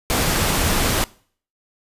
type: noise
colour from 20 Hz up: pink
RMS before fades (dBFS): -19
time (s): 0.1-1.04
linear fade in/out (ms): 0
effects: noise-tail reverb RT60 0.5 s tail -22 dB re dry + resampled to 32000 Hz